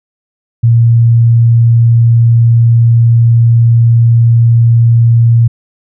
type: tone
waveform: sine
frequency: 116.54 Hz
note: A#2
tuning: in tune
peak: -3 dBFS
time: 0.63-5.48 s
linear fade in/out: 10 ms
effects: none